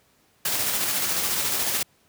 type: noise with tremolo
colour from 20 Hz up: white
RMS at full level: -24 dBFS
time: 0.45-1.83 s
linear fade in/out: 5 ms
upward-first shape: square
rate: 14 Hz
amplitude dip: 25%
effects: pink hiss -62 dBFS RMS until 2.08 s + high-pass 80 Hz 12 dB/octave